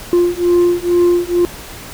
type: beating tone pair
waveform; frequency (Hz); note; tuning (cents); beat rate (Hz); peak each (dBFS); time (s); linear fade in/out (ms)
sine; 349.2 / 351.4; F4 / F4; 0 / +11; 2.2; -11; 0.13-1.45; 0
effects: tanh soft clip ceiling -7 dBFS + pink hiss -32 dBFS RMS until 1.93 s

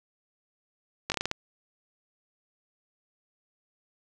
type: slowing click train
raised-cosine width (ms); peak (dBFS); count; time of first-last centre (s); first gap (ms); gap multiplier
0.2; -11; 7; 1.1-1.314; 19; 1.25
effects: none

